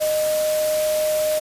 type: tone in noise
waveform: sine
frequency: 616 Hz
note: D#5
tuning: 17 cents flat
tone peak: -18 dBFS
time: 0-1.4 s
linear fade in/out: 20 ms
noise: white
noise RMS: -29 dBFS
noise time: 0-1.4 s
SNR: +8 dB
effects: resampled to 32000 Hz